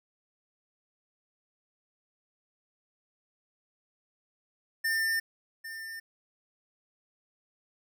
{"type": "tone with echo", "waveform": "square", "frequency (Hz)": 1799, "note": "A6", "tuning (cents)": 38, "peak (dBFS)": -27, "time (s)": [4.84, 5.2], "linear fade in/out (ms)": 10, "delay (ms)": 800, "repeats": 1, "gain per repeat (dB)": -12, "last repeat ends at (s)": 6, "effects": []}